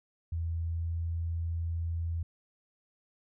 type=tone with pitch glide; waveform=sine; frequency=83 to 83.53 Hz; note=E2 to E2; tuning=+12 to +23 cents; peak=-30 dBFS; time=0.32-2.23 s; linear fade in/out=5 ms; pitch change=+11 cents; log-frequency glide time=0.63-0.94 s; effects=none